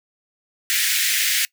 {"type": "high-pass noise", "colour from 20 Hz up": "pink", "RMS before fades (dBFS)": -20, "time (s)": [0.7, 1.45], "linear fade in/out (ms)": 0, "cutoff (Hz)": 1700, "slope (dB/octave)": 48, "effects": ["noise-tail reverb RT60 0.1 s tail -23 dB re dry"]}